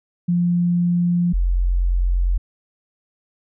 sine tone pair in turn, 174.61 / 44.39 Hz, F3 / F1, 0 / +29 cents, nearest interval 2 octaves, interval 2371 cents, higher first, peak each -15 dBFS, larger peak neither, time 0.28-1.33 / 1.33-2.38 s, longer neither, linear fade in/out 10 ms, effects none

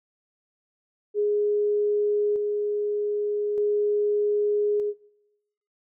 sine tone with tremolo, 415.3 Hz, G#4, in tune, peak -20 dBFS, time 1.14-4.94 s, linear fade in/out 50 ms, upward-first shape square, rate 0.41 Hz, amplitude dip 30%, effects noise-tail reverb RT60 1.0 s tail -23 dB re dry

